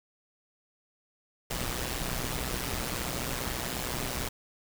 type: noise with amplitude modulation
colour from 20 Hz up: pink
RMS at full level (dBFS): -30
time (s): 1.5-4.29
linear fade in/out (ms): 10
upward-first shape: sine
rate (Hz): 124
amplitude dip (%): 75
effects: none